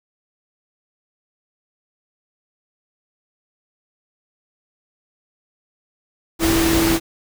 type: tone in noise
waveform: sine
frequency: 329.6 Hz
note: E4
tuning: in tune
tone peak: -16 dBFS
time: 6.39-7 s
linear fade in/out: 50 ms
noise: pink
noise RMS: -20 dBFS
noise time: 6.39-7 s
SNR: +1 dB
effects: none